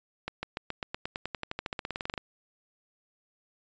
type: accelerating click train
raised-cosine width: 0.3 ms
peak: -17 dBFS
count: 24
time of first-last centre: 0.28-2.178 s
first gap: 150 ms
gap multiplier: 0.94
effects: resampled to 16000 Hz